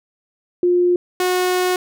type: tone pair in turn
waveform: sine / sawtooth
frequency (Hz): 354.8 / 364.4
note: F4 / F#4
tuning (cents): +27 / -26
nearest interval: unison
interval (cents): 47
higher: second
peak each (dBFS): -12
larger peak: neither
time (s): 0.63-0.96 / 1.2-1.76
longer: second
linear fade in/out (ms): 2
effects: none